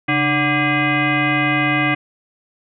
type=tone with frequency modulation; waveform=sine; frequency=1174.7 Hz; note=D6; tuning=in tune; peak=-14 dBFS; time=0.08-1.95 s; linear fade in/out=10 ms; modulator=437 Hz; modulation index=3.1; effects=none